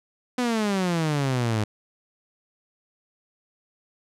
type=exponential sweep; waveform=sawtooth; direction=down; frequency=253.1 to 103.7 Hz; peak=-18 dBFS; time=0.38-1.64 s; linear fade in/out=5 ms; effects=low-pass 9000 Hz 12 dB/octave